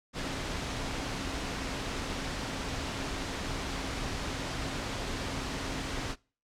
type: tone in noise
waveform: sine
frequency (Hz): 269.3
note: C#4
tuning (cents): -50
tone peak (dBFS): -44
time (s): 0.13-6.16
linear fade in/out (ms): 50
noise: pink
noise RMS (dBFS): -35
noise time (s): 0.13-6.16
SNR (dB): -12
effects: noise-tail reverb RT60 0.4 s tail -25 dB re dry + low-pass 6000 Hz 12 dB/octave